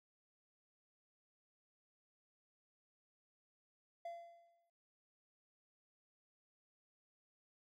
triangle tone with exponential decay, 683 Hz, F5, 39 cents flat, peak -40 dBFS, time 4.05-4.7 s, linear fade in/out 5 ms, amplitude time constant 140 ms, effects none

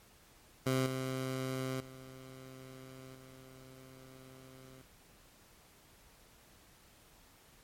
15% pulse tone with level steps, 130.81 Hz, C3, in tune, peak -23 / -29 / -43 / -47 dBFS, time 0.66-4.82 s, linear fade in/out 5 ms, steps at 0.86 / 1.8 / 3.15 s, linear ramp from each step 2 ms, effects pink hiss -62 dBFS RMS until 7.63 s + MP3 64 kbps

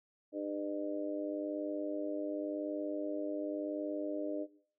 harmonic tone, 100.9 Hz, G#2, 49 cents flat, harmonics 3 / 4 / 5 / 6, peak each -38 / -45 / -44 / -40 dBFS, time 0.32-4.47 s, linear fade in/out 50 ms, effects noise-tail reverb RT60 0.5 s tail -17 dB re dry

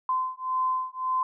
sine beating tone pair, 1029 / 1030.8 Hz, C6 / C6, -29 / -26 cents, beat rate 1.8 Hz, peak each -28 dBFS, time 0.09-1.23 s, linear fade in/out 2 ms, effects none

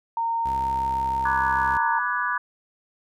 sine tone, 920 Hz, A#5, 23 cents flat, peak -22 dBFS, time 0.17-1.99 s, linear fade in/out 2 ms
sawtooth tone with vibrato, 66.4 Hz, C2, 26 cents sharp, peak -30 dBFS, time 0.45-1.78 s, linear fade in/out 10 ms, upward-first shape square, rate 12 Hz, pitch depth 10 cents each way
sine chord, G# half-diminished seventh, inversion first, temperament equal with one note detuned, 987.8 / 1174.7 / 1480 / 1680.5 Hz, B5 / D6 / F#6 / G#6, 0 / 0 / 0 / +20 cents, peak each -28 dBFS, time 1.25-2.38 s, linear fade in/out 5 ms
effects none

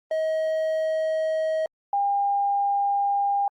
triangle / sine tone pair in turn, 634 / 803.6 Hz, D#5 / G5, +32 / +43 cents, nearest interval major third, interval 411 cents, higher second, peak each -20 dBFS, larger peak neither, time 0.11-1.66 / 1.93-3.48 s, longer neither, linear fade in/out 2 ms, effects Opus 32 kbps

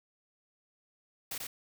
white noise with echo, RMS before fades -38 dBFS, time 1.31-1.38 s, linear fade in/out 5 ms, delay 90 ms, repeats 1, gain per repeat -2 dB, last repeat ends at 1.47 s, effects none

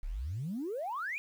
sine exponential sweep, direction up, 30.87 to 2518 Hz, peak -33 dBFS, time 0.03-1.18 s, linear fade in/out 0 ms, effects tanh soft clip ceiling -30 dBFS + 10-bit

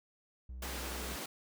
triangle tone, 62.6 Hz, B1, 24 cents sharp, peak -40 dBFS, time 0.49-1.16 s, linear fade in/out 5 ms
pink high-pass noise, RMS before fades -42 dBFS, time 0.62-1.26 s, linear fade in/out 5 ms, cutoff 170 Hz, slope 24 dB/octave
effects none

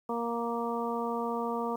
harmonic tone, 234.2 Hz, A#3, 8 cents sharp, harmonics 1 / 2 / 3 / 4 / 5, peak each -35 / -34 / -38 / -36 / -38 dBFS, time 0.09-1.76 s, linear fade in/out 5 ms, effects 10-bit

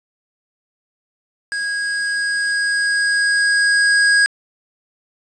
square tone with level ramp, 1643 Hz, G#6, 19 cents flat, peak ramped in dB -21 to -11 dBFS, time 1.52-4.26 s, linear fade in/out 0 ms, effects resampled to 22050 Hz + 7-bit

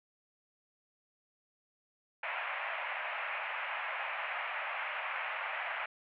white band-pass noise, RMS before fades -38 dBFS, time 2.23-5.86 s, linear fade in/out 5 ms, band 600 to 2600 Hz, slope 48 dB/octave, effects none

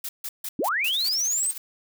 blue noise bursts, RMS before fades -32 dBFS, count 6, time 0.04-1.09 s, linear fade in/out 5 ms, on 50 ms, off 150 ms
sine linear sweep, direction up, 207.7 to 8530 Hz, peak -22 dBFS, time 0.59-1.51 s, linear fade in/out 2 ms
blue noise with tremolo, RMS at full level -34 dBFS, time 0.87-1.58 s, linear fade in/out 2 ms, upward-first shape triangle, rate 16 Hz, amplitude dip 75%
effects none

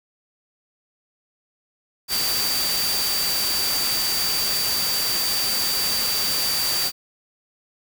sine tone in noise, 4640 Hz, D8, 22 cents flat, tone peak -23 dBFS, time 2.08-6.92 s, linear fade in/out 50 ms, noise white, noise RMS -25 dBFS, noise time 2.08-6.92 s, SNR -1 dB, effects none

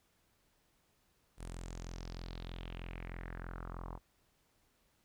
sawtooth tone with low-pass filter sweep, 43.18 Hz, F1, 19 cents flat, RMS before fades -45 dBFS, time 1.37-4 s, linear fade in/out 50 ms, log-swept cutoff 9800 to 960 Hz, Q 3.9, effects pink hiss -74 dBFS RMS until 5.04 s

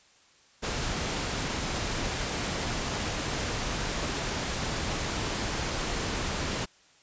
pink noise, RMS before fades -31 dBFS, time 0.62-6.66 s, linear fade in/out 20 ms, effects white hiss -60 dBFS RMS until 7.02 s + resampled to 16000 Hz

